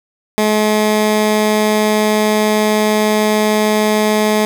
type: tone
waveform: 15% pulse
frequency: 213.4 Hz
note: G#3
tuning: 47 cents sharp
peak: -5 dBFS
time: 0.38-4.45 s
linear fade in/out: 0 ms
effects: none